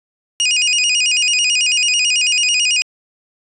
25% pulse tone with vibrato, 2670 Hz, E7, 22 cents sharp, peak -9 dBFS, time 0.4-2.82 s, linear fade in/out 0 ms, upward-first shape square, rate 9.1 Hz, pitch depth 120 cents each way, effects resampled to 24000 Hz

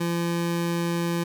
25% pulse tone, 170.6 Hz, F3, 40 cents flat, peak -20 dBFS, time 0-1.24 s, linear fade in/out 10 ms, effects none

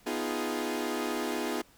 sawtooth chord, F half-diminished seventh, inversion second, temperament equal with one note detuned, 246.9 / 311.1 / 347.2 / 415.3 Hz, Cb4 / Eb4 / F4 / Ab4, 0 / 0 / -10 / 0 cents, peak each -32 dBFS, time 0.06-1.62 s, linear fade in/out 10 ms, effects pink hiss -60 dBFS RMS until 1.77 s

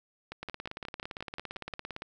two click trains, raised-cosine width 0.3 ms, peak -22 / -23 dBFS, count 29 / 9, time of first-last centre 0.43-2.021 / 0.32-1.738 s, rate 17.6 / 5.64 Hz, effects none

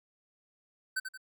square tone with echo, 1532 Hz, G6, 40 cents flat, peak -30 dBFS, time 0.96-1 s, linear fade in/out 10 ms, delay 88 ms, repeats 2, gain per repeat -7 dB, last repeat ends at 1.176 s, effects none

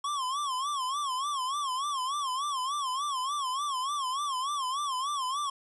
square tone with vibrato, 1092 Hz, C#6, 26 cents flat, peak -30 dBFS, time 0.04-5.5 s, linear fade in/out 5 ms, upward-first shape sine, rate 3.4 Hz, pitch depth 140 cents each way, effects resampled to 24000 Hz + 10-bit

